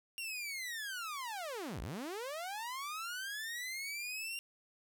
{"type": "linear two-way sweep", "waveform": "sawtooth", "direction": "down then up", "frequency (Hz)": [2794, 40.28, 2794], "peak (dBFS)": -36, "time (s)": [0.18, 4.39], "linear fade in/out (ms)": 0, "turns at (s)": 1.81, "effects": []}